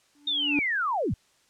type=tone with exponential growth; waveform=triangle; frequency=290 Hz; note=D4; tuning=22 cents flat; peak=-19 dBFS; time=0.15-0.59 s; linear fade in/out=1 ms; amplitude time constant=95 ms
type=linear sweep; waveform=sine; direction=down; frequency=3705 to 53.6 Hz; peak=-24 dBFS; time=0.27-1.14 s; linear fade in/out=5 ms
effects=white hiss -64 dBFS RMS until 1.49 s + low-pass 8000 Hz 12 dB/octave